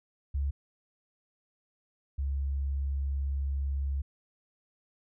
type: tone pair in turn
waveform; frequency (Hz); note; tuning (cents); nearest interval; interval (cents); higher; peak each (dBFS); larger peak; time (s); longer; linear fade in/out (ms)
sine; 69.9 / 69.02; C#2 / C#2; +15 / -7; unison; 22; first; -27 / -28; first; 0.34-0.51 / 2.18-4.02; second; 10
effects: none